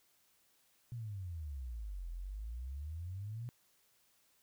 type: exponential two-way sweep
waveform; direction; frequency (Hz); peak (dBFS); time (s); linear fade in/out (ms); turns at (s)
sine; down then up; 123.47 to 41.52 to 123.47; -40; 0.92-3.49; 0; 2.1
effects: white hiss -72 dBFS RMS until 4.42 s